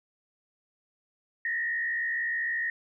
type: tone with frequency modulation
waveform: sine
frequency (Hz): 1864.7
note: A#6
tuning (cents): 0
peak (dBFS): -27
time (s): 1.45-2.7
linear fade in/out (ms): 2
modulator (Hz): 66.4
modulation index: 0.97
effects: none